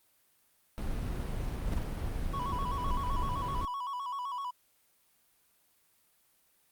brown noise, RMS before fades -34 dBFS, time 0.78-3.65 s, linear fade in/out 0 ms
brown noise bursts, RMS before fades -33 dBFS, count 4, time 1.67-1.835 s, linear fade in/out 5 ms, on 24 ms, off 23 ms
triangle tone with vibrato, 1046.5 Hz, C6, in tune, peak -32 dBFS, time 2.33-4.51 s, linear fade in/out 10 ms, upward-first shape square, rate 7.8 Hz, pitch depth 100 cents each way
effects white hiss -69 dBFS RMS until 6.71 s + Opus 32 kbps

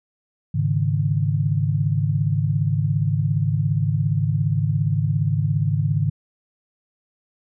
sine chord, Ab suspended fourth, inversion none, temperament just, 103.83 / 138.43 / 155.74 Hz, Ab2 / Db3 / Eb3, 0 / -2 / +2 cents, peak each -22 dBFS, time 0.54-6.1 s, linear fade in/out 10 ms, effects none

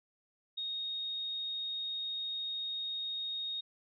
sine tone, 3727 Hz, A#7, 1 cent flat, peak -35 dBFS, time 0.57-3.61 s, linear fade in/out 10 ms, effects none

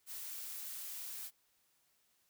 blue noise, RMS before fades -45 dBFS, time 0.06-1.31 s, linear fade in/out 50 ms, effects white hiss -75 dBFS RMS until 2.29 s

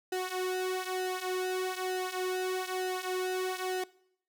sawtooth tone with flanger, 370 Hz, F#4, in tune, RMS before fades -33 dBFS, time 0.12-3.84 s, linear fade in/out 5 ms, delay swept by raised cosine 1.8 to 4.5 ms, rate 1.1 Hz, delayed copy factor -0.75, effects noise-tail reverb RT60 0.7 s tail -22 dB re dry

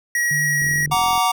square tone, 1907 Hz, A#6, 39 cents sharp, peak -18 dBFS, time 0.15-0.86 s, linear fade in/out 2 ms
sine tone with vibrato, 146.9 Hz, D3, 1 cent sharp, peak -25 dBFS, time 0.31-0.94 s, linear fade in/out 2 ms, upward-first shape sine, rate 2.5 Hz, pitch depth 23 cents each way
click train, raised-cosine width 3 ms, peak -24 dBFS, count 25, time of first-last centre 0.62-1.178 s, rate 43 Hz
square chord, Gb augmented, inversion none, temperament equal with one note detuned, 740 / 932.3 / 1163.2 Hz, Gb5 / Bb5 / D6, 0 / 0 / -17 cents, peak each -21 dBFS, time 0.91-1.32 s, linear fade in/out 10 ms
effects none

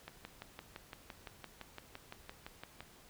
click train, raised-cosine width 0.3 ms, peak -29 dBFS, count 17, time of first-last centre 0.08-2.806 s, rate 5.87 Hz, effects pink hiss -60 dBFS RMS until 3.09 s

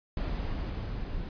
brown noise with level ramp, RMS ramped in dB -30 to -37 dBFS, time 0.17-1.29 s, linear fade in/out 2 ms, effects resampled to 11025 Hz

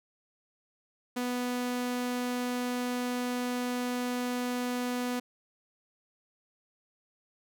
sawtooth tone, 246.9 Hz, B3, in tune, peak -26 dBFS, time 1.16-5.2 s, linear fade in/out 10 ms, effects none

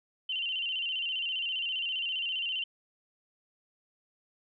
sine tone with vibrato, 2917 Hz, F#7, 25 cents flat, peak -30 dBFS, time 0.29-2.64 s, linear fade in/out 5 ms, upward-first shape square, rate 15 Hz, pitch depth 82 cents each way, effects none

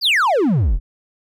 triangle exponential sweep, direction down, 5040 to 31.74 Hz, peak -11 dBFS, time 0.01-0.8 s, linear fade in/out 50 ms, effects none

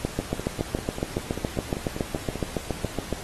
two click trains, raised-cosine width 2 ms, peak -18 / -11 dBFS, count 12 / 23, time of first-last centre 0.2-2.357 / 0.05-3.127 s, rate 5.1 / 7.15 Hz, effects pink hiss -39 dBFS RMS until 3.23 s + AAC 32 kbps

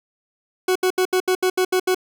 40% pulse tone bursts, 370 Hz, F#4, in tune, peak -15 dBFS, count 9, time 0.68-1.947 s, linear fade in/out 5 ms, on 75 ms, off 74 ms, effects none

